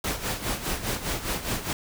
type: noise with tremolo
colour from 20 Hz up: pink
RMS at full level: -27 dBFS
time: 0.04-1.73 s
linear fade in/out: 2 ms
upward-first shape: sine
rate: 4.9 Hz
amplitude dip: 70%
effects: none